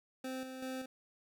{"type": "tone with tremolo", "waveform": "25% pulse", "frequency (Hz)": 260, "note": "C4", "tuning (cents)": -11, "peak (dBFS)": -35, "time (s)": [0.24, 0.86], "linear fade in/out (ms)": 5, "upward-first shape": "square", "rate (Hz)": 2.6, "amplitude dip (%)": 45, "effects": []}